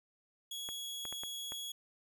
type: tone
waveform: sawtooth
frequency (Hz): 3342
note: G#7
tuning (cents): +10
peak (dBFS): -37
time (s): 0.51-1.72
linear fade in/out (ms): 5
type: clicks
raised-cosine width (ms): 0.5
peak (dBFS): -30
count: 5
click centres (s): 0.689 / 1.053 / 1.126 / 1.235 / 1.521
effects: none